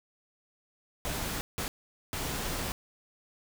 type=noise bursts at uneven times; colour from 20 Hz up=pink; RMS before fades=-34 dBFS; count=3; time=1.05-1.41 / 1.58-1.68 / 2.13-2.72 s; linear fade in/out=0 ms; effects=none

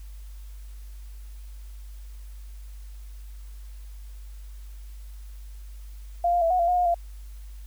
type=tone with pitch steps; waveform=sine; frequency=695 / 701 / 664 / 730 / 685 / 718 / 714 / 688 Hz; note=F5 / F5 / E5 / F#5 / F5 / F5 / F5 / F5; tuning=-9 / +6 / +12 / -24 / -34 / +48 / +38 / -26 cents; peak=-19 dBFS; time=6.24-6.944 s; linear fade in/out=5 ms; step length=88 ms; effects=added 50 Hz sine -38 dBFS peak until 7.66 s + white hiss -58 dBFS RMS until 7.66 s

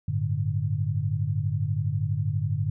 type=chord; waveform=sine; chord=G suspended second; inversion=none; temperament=just; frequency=98 / 110.25 / 147 Hz; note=G2 / A2 / D3; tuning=0 / +4 / +2 cents; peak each=-28 dBFS; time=0.08-2.7 s; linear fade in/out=5 ms; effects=none

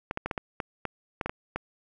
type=clicks; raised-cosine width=0.5 ms; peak=-15 dBFS; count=11; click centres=0.111 / 0.174 / 0.26 / 0.312 / 0.378 / 0.602 / 0.853 / 1.212 / 1.26 / 1.295 / 1.56 s; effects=none

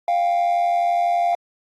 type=tone pair together; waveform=triangle; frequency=698.5 / 790.4 Hz; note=F5 / G5; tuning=0 / +14 cents; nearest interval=major second; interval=214 cents; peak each=-14 / -21 dBFS; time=0.08-1.35 s; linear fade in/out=2 ms; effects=tanh soft clip ceiling -12 dBFS + AAC 48 kbps

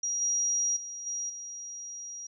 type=tone with level steps; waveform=sine; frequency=5730 Hz; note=F8; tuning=44 cents sharp; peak=-28 / -25 / -37 / -31 / -38 dBFS; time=0.03-2.27 s; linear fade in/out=5 ms; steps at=0.21 / 0.76 / 1.06 / 1.29 s; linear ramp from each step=10 ms; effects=none

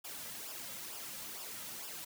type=noise with flanger; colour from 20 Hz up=white; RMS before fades=-45 dBFS; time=0.04-2.05 s; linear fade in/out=10 ms; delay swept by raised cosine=0.48 to 2.78 ms; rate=2.2 Hz; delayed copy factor=-0.65; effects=none

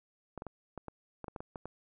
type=clicks; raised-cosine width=1 ms; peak=-27 dBFS; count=11; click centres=0.377 / 0.421 / 0.467 / 0.777 / 0.883 / 1.243 / 1.282 / 1.362 / 1.405 / 1.558 / 1.656 s; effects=none

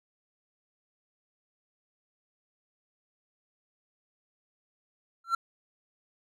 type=tone with exponential growth; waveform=triangle; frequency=1357 Hz; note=E6; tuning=50 cents sharp; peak=-18 dBFS; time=5.24-5.35 s; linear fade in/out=5 ms; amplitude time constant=23 ms; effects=none

